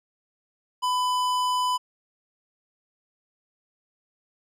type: tone with tanh clipping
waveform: sine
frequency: 1000 Hz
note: B5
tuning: 21 cents sharp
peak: -24 dBFS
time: 0.82-1.78 s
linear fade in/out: 20 ms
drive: 18 dB
effects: none